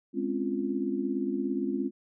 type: chord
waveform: sine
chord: Db major seventh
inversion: second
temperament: just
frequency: 207.9 / 259.9 / 277.2 / 346.5 Hz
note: Ab3 / C4 / Db4 / F4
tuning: +2 / -11 / 0 / -14 cents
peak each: -34 / -32 / -33 / -33 dBFS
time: 0.13-1.91 s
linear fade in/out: 50 ms
effects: none